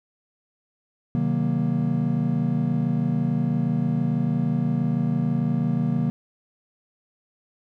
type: chord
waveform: triangle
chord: C half-diminished seventh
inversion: none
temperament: just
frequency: 130.81 / 156.98 / 188.37 / 235.5 Hz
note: C3 / Eb3 / Gb3 / Bb3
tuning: 0 / +16 / +31 / +18 cents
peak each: -25 / -23 / -26 / -23 dBFS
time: 1.15-6.1 s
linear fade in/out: 0 ms
effects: none